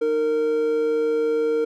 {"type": "tone pair together", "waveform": "triangle", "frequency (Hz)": [307.6, 460.9], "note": ["D#4", "A#4"], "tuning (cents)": [-20, -20], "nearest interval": "perfect fifth", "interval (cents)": 700, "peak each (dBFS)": [-27, -17], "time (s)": [0.01, 1.65], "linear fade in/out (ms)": 10, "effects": []}